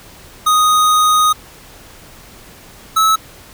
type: tone pair in turn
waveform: square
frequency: 1244.5 / 1299.2 Hz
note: D#6 / E6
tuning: 0 / -26 cents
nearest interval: minor second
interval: 74 cents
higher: second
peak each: -10 dBFS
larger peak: neither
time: 0.46-1.33 / 2.96-3.16 s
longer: first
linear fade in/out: 10 ms
effects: pink hiss -40 dBFS RMS until 3.53 s